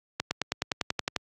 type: accelerating click train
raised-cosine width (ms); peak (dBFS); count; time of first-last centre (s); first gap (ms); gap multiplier
0.2; -9; 11; 0.2-1.163; 110; 0.97
effects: high-pass 80 Hz 12 dB/octave + Opus 48 kbps